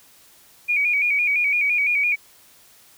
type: tone with vibrato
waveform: sine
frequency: 2349 Hz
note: D7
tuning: in tune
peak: -17 dBFS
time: 0.68-2.16 s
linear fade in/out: 20 ms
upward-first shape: square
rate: 5.9 Hz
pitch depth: 61 cents each way
effects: white hiss -52 dBFS RMS until 2.97 s